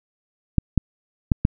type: clicks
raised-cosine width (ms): 5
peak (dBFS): -3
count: 4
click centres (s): 0.583 / 0.777 / 1.318 / 1.451
effects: none